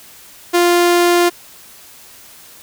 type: tone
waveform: sawtooth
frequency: 349.2 Hz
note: F4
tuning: in tune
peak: -6 dBFS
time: 0.53-1.3 s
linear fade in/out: 20 ms
effects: white hiss -41 dBFS RMS until 2.62 s